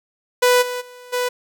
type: tone with level steps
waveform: sawtooth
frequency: 494.9 Hz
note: B4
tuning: 4 cents sharp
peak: -8 / -20 / -35 / -15 dBFS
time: 0.42-1.29 s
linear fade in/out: 10 ms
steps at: 0.61 / 0.8 / 1.12 s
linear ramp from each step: 20 ms
effects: none